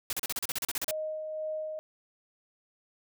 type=noise bursts; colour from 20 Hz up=white; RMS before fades=-32 dBFS; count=13; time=0.1-0.91 s; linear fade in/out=2 ms; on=30 ms; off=35 ms
type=tone with tremolo; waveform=sine; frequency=622.3 Hz; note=D#5; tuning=in tune; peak=-31 dBFS; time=0.88-1.79 s; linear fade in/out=0 ms; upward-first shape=sine; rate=2 Hz; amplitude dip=35%
effects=none